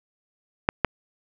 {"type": "clicks", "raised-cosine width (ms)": 0.5, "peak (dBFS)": -3, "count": 2, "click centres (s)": [0.689, 0.847], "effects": []}